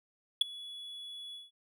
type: tone with ADSR envelope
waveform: triangle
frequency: 3396 Hz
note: G#7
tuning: 38 cents sharp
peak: -17 dBFS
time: 0.41-1.51 s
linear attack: 5 ms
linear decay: 11 ms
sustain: -24 dB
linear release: 170 ms
effects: none